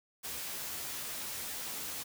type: noise with comb filter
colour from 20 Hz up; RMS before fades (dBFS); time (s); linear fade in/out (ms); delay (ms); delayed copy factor
white; -40; 0.23-2.04; 20; 14; +0.55
effects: none